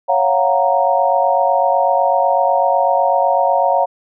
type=chord; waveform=sine; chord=Gb major seventh; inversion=second; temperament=equal with one note detuned; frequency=554.4 / 692 / 740 / 932.3 Hz; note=Db5 / F5 / Gb5 / Bb5; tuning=0 / -16 / 0 / 0 cents; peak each=-17 dBFS; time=0.08-3.86 s; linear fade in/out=20 ms; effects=none